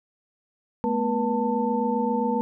sine tone cluster, 216.2 / 243.7 / 481.7 / 890 Hz, A3 / B3 / B4 / A5, -30 / -23 / -43 / +20 cents, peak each -27 dBFS, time 0.84-2.41 s, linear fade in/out 0 ms, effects none

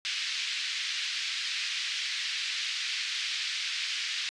white band-pass noise, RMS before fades -33 dBFS, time 0.05-4.29 s, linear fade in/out 0 ms, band 1900 to 4700 Hz, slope 24 dB/octave, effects resampled to 22050 Hz

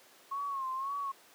sine tone with vibrato, 1087 Hz, C#6, 34 cents flat, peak -33 dBFS, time 0.31-1.12 s, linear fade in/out 10 ms, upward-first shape sine, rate 1.9 Hz, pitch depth 74 cents each way, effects pink hiss -58 dBFS RMS until 1.34 s + high-pass 400 Hz 12 dB/octave

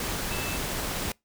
sine tone in noise, 2637 Hz, E7, in tune, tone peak -37 dBFS, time 0.31-0.57 s, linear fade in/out 2 ms, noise pink, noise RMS -31 dBFS, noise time 0-1.12 s, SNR -9 dB, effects noise-tail reverb RT60 0.2 s tail -25 dB re dry

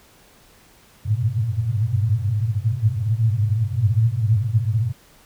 pink band-pass noise, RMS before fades -20 dBFS, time 1.05-4.93 s, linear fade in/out 20 ms, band 100 to 120 Hz, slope 96 dB/octave, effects pink hiss -52 dBFS RMS until 5.25 s

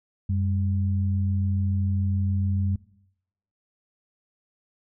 sine tone pair together, 93.03 / 200 Hz, F#2 / G3, +10 / +35 cents, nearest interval octave + minor second, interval 1325 cents, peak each -22 / -30 dBFS, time 0.29-2.76 s, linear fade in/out 5 ms, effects noise-tail reverb RT60 0.8 s tail -20 dB re dry

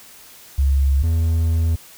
sine / triangle tone pair in turn, 68.6 / 81.96 Hz, C#2 / E2, -17 / -9 cents, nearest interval minor third, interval 308 cents, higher second, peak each -13 dBFS, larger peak neither, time 0.58-1.03 / 1.03-1.76 s, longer second, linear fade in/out 10 ms, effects white hiss -44 dBFS RMS until 1.97 s

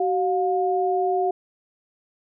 sine tone pair together, 377.7 / 713 Hz, F#4 / F5, +36 / +36 cents, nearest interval major seventh, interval 1100 cents, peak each -22 dBFS, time 0-1.31 s, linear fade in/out 5 ms, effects none

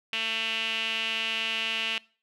sawtooth tone with band-pass filter, 223.8 Hz, A3, 30 cents sharp, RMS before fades -30 dBFS, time 0.13-1.98 s, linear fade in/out 2 ms, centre 2800 Hz, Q 5.5, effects noise-tail reverb RT60 0.4 s tail -22 dB re dry

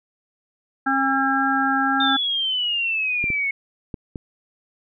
harmonic tone, 269.8 Hz, C#4, 47 cents flat, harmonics 1 / 3 / 5 / 6, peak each -23 / -23 / -23 / -23 dBFS, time 0.86-2.17 s, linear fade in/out 10 ms
sine exponential sweep, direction down, 3637 to 2182 Hz, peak -20 dBFS, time 2-3.51 s, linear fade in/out 5 ms
clicks, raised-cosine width 3 ms, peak -17 dBFS, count 4, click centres 3.241 / 3.303 / 3.942 / 4.158 s
effects none

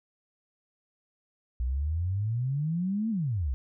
sine exponential two-way sweep, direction up then down, 59.2 to 230.6 to 59.2 Hz, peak -26 dBFS, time 1.6-3.54 s, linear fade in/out 0 ms, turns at 3.1 s, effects none

